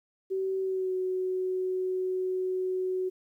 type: tone with pitch glide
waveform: sine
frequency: 381.7 to 371.3 Hz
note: G4 to F#4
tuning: -46 to +6 cents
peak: -27 dBFS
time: 0.3-3.1 s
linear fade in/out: 20 ms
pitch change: -48 cents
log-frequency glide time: 0.6-0.94 s
effects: 11-bit